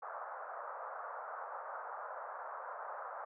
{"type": "band-pass noise", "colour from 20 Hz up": "white", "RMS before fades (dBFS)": -45, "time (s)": [0.02, 3.25], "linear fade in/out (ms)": 10, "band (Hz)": [530, 1400], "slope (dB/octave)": 48, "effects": []}